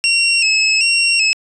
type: tone with vibrato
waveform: 25% pulse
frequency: 2665 Hz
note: E7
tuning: 18 cents sharp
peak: -8 dBFS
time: 0.04-1.33 s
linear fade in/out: 0 ms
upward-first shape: square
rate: 1.3 Hz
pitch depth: 50 cents each way
effects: resampled to 24000 Hz